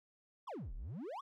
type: exponential two-way sweep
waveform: triangle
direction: down then up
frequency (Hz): 1216 to 30.91 to 1216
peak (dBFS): -40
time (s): 0.47-1.21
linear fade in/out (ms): 10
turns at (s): 0.74
effects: none